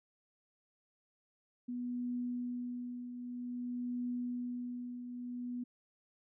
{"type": "tone with tremolo", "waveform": "sine", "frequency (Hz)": 245.1, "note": "B3", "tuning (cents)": -13, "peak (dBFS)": -34, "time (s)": [1.68, 5.64], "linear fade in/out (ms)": 10, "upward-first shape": "triangle", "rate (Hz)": 0.52, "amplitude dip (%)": 60, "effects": []}